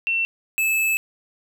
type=tone pair in turn; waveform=sine / square; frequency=2701 / 2612 Hz; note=E7 / E7; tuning=+42 / -17 cents; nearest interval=minor second; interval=59 cents; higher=first; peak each=-19 dBFS; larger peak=neither; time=0.07-0.25 / 0.58-0.97 s; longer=second; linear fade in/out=0 ms; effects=none